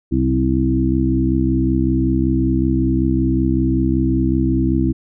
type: harmonic tone with a mistuned harmonic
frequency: 65.3 Hz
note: C2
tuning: 3 cents flat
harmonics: 1 / 2 / 3 / 4 / 5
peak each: -20 / -21 / -24 / -19 / -19 dBFS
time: 0.11-4.93 s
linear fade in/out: 20 ms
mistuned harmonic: 3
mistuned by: -21 cents
effects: none